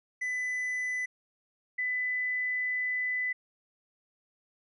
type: tone pair in turn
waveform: triangle / sine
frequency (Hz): 2000 / 2000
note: B6 / B6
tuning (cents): +21 / +21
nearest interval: unison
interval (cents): 0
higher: neither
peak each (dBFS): -28 / -28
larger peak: neither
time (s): 0.21-1.06 / 1.78-3.33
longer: second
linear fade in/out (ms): 10
effects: resampled to 24000 Hz